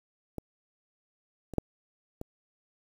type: clicks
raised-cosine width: 2 ms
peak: -22 / -27 / -11 / -24 dBFS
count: 4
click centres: 0.383 / 1.537 / 1.583 / 2.214 s
effects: 8-bit